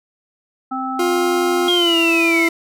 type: harmonic tone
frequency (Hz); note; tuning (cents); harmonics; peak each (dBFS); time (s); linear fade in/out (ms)
261.6; C4; 0; 1 / 3 / 5; -25 / -25 / -25; 0.71-1.69; 10
type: tone with pitch glide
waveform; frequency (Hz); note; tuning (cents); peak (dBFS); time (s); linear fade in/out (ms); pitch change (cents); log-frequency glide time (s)
40% pulse; 352.8 to 333; F4 to E4; +18 to +18; -15; 0.99-2.49; 5; -100; 1.76-1.96
type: linear sweep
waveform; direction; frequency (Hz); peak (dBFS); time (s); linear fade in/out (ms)
sine; down; 3264 to 2093; -15; 1.68-2.48; 2
effects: none